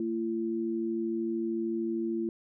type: tone pair together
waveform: sine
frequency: 225.4 / 338.6 Hz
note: A3 / E4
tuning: +42 / +46 cents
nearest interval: perfect fifth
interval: 704 cents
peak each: -33 / -30 dBFS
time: 0-2.29 s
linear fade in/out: 2 ms
effects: none